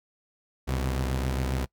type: tone pair together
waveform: sawtooth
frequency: 66.3 / 125.16 Hz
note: C2 / B2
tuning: +23 / +24 cents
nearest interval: major seventh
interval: 1101 cents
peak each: -23 / -29 dBFS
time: 0.67-1.66 s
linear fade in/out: 20 ms
effects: noise-tail reverb RT60 0.1 s tail -23 dB re dry